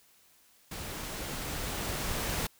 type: noise with level ramp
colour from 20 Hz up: pink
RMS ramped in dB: -40 to -32 dBFS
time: 0.71-2.47 s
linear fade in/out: 5 ms
effects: white hiss -63 dBFS RMS until 2.59 s